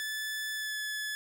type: tone with pitch glide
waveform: sawtooth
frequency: 1738 to 1718 Hz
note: A6 to A6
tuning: -22 to -42 cents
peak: -30 dBFS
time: 0-1.15 s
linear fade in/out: 0 ms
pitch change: -20 cents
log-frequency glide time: 0.54-0.78 s
effects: none